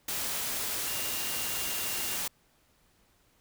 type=tone in noise; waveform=sine; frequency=2794 Hz; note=F7; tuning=in tune; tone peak=-42 dBFS; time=0.87-2.16 s; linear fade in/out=5 ms; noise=white; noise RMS=-33 dBFS; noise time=0.08-2.28 s; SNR=-12 dB; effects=pink hiss -67 dBFS RMS until 3.4 s